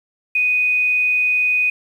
sine tone, 2489 Hz, D#7, in tune, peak -14 dBFS, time 0.35-1.7 s, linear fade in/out 5 ms, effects 8-bit

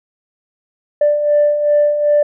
sine beating tone pair, 587.3 / 589.9 Hz, D5 / D5, 0 / +8 cents, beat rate 2.6 Hz, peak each -18 / -10 dBFS, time 1.01-2.23 s, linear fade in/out 5 ms, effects tanh soft clip ceiling -5 dBFS

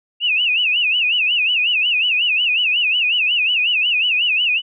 sine tone with vibrato, 2706 Hz, E7, 45 cents sharp, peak -14 dBFS, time 0.2-4.62 s, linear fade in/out 50 ms, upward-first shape sine, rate 5.5 Hz, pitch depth 170 cents each way, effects none

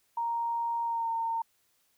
sine tone with pitch glide, 932.3 to 913.6 Hz, A#5 to A#5, 0 to -35 cents, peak -28 dBFS, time 0.17-1.42 s, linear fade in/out 5 ms, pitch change -35 cents, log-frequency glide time 0.84-1.1 s, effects white hiss -71 dBFS RMS until 1.97 s

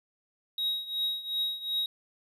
triangle tone with tremolo, 3800 Hz, A#7, 33 cents sharp, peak -24 dBFS, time 0.58-1.86 s, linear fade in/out 2 ms, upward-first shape triangle, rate 2.7 Hz, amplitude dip 85%, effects resampled to 32000 Hz

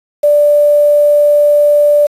sine tone with quantisation, 587.3 Hz, D5, in tune, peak -5 dBFS, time 0.23-2.07 s, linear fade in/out 10 ms, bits 5, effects resampled to 32000 Hz

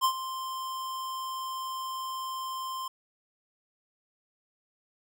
square tone with ADSR envelope, 1046.5 Hz, C6, in tune, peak -21 dBFS, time 0.01-2.88 s, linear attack 36 ms, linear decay 79 ms, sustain -13 dB, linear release 4 ms, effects none

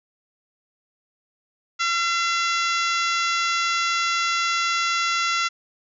harmonic tone with a mistuned harmonic, 681 Hz, F5, 44 cents flat, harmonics 2 / 3 / 4 / 5 / 6 / 7 / 8 / 9 / 10, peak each -23 / -27 / -29 / -31 / -33 / -34 / -35 / -36 / -37 dBFS, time 1.79-5.49 s, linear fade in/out 20 ms, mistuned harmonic 6, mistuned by -22 cents, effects none

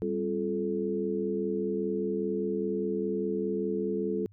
sine tone cluster, 196.3 / 265.9 / 348.2 / 433.2 Hz, G3 / C4 / F4 / A4, +3 / +28 / -5 / -27 cents, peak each -33 / -38 / -33 / -31 dBFS, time 0.02-4.26 s, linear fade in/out 0 ms, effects added 101 Hz sine -53 dBFS peak until 4.32 s

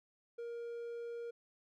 triangle tone, 470 Hz, A#4, 14 cents sharp, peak -39 dBFS, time 0.38-1.31 s, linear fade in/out 10 ms, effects none

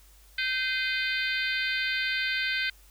harmonic tone with a mistuned harmonic, 516 Hz, C5, 24 cents flat, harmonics 3 / 4 / 5 / 6 / 7 / 8 / 9, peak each -30 / -32 / -34 / -36 / -37 / -38 / -39 dBFS, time 0.38-2.7 s, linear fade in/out 5 ms, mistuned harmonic 5, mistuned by -66 cents, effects added 50 Hz sine -54 dBFS peak until 2.9 s + white hiss -59 dBFS RMS until 2.9 s

